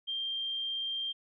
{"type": "tone", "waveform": "sine", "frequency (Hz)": 3179, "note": "G7", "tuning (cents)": 24, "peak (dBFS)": -32, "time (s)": [0.07, 1.13], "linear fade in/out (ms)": 20, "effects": []}